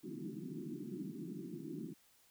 white band-pass noise, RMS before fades -45 dBFS, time 0.03-1.94 s, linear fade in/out 20 ms, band 140 to 370 Hz, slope 96 dB/octave, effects white hiss -69 dBFS RMS until 2.3 s

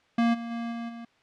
square tone with level steps, 233.1 Hz, A#3, in tune, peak -21 / -34 / -31 / -33 / -39 dBFS, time 0.18-1.05 s, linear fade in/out 5 ms, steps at 0.33 / 0.5 / 0.71 / 0.88 s, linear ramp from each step 20 ms, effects white hiss -63 dBFS RMS until 1.22 s + low-pass 3000 Hz 12 dB/octave

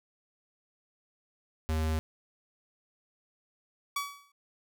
square tone, 79 Hz, D#2, 27 cents sharp, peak -28 dBFS, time 1.69-1.99 s, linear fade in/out 0 ms
sawtooth tone with exponential decay, 1138 Hz, C#6, 45 cents sharp, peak -24 dBFS, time 3.96-4.32 s, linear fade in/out 5 ms, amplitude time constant 77 ms
effects none

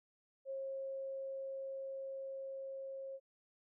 sine tone with level ramp, 539 Hz, C#5, 49 cents flat, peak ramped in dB -39 to -43 dBFS, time 0.45-3.2 s, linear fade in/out 50 ms, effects none

